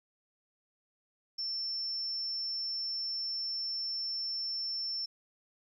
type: tone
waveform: sine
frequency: 5380 Hz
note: E8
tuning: 34 cents sharp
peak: -33 dBFS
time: 1.38-5.06 s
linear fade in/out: 10 ms
effects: 12-bit